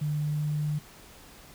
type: tone with quantisation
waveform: sine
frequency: 149.9 Hz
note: D3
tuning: 36 cents sharp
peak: -26 dBFS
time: 0.01-0.79 s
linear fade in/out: 10 ms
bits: 9
effects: pink hiss -51 dBFS RMS until 1.54 s